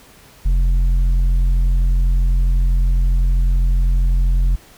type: tone with tanh clipping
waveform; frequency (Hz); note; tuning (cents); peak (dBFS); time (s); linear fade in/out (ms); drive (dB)
sine; 43.9; F1; +10; -13; 0.45-4.56; 10; 6
effects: pink hiss -46 dBFS RMS until 4.77 s